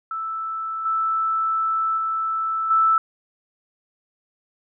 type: tone with level steps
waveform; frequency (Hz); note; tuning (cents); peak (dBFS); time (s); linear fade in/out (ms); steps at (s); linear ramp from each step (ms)
sine; 1318.5; E6; 0; -25 / -19 / -21 / -14; 0.11-2.98; 2; 0.85 / 1.97 / 2.7; 10
effects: none